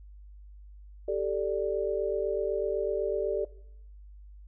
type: chord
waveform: sine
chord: G suspended second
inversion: none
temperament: equal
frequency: 392 / 440 / 587.3 Hz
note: G4 / A4 / D5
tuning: 0 / 0 / 0 cents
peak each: -31 dBFS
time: 1.08-3.45 s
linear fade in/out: 5 ms
effects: noise-tail reverb RT60 0.7 s tail -19 dB re dry + added 50 Hz sine -46 dBFS peak until 4.47 s